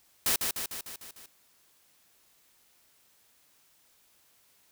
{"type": "noise with echo", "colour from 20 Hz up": "white", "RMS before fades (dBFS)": -26, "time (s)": [0.26, 0.36], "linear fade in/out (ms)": 2, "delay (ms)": 150, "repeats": 6, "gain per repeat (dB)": -4, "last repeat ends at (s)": 1.26, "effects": ["white hiss -65 dBFS RMS until 4.71 s"]}